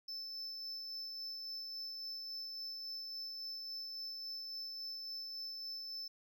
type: tone with tremolo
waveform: triangle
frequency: 5274 Hz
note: E8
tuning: in tune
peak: -40 dBFS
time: 0.08-6.08 s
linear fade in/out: 5 ms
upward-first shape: sine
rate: 3.6 Hz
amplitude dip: 25%
effects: none